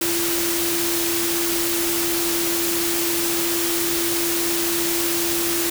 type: tone in noise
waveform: sine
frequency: 340 Hz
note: F4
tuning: 46 cents flat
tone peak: -24 dBFS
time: 0.01-5.7 s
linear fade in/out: 5 ms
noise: white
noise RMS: -23 dBFS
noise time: 0.01-5.7 s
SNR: -4 dB
effects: none